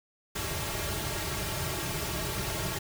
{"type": "noise with comb filter", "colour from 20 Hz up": "pink", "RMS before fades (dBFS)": -33, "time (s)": [0.35, 2.79], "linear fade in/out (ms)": 10, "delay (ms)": 4, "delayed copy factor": -0.95, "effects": []}